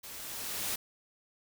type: noise with level ramp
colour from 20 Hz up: white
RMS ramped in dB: -46 to -33 dBFS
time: 0.03-0.76 s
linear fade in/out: 10 ms
effects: none